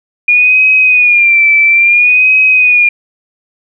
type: tone with vibrato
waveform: sine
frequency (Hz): 2426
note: D#7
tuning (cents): -44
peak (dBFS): -4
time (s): 0.28-2.89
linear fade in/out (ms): 5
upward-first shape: sine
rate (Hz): 0.59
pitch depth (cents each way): 76
effects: none